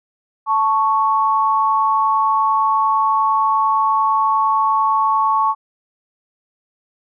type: tone pair together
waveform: sine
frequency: 880 / 1108.7 Hz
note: A5 / C#6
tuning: 0 / 0 cents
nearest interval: major third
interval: 400 cents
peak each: -17 / -15 dBFS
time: 0.46-5.55 s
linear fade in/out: 50 ms
effects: none